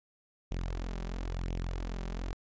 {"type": "tone with flanger", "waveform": "sawtooth", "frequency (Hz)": 43.69, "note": "F1", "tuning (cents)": 1, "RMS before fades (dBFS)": -36, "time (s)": [0.51, 2.33], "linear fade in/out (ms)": 0, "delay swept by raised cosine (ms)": [0.32, 5.22], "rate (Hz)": 0.98, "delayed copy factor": 0.6, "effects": ["resampled to 16000 Hz"]}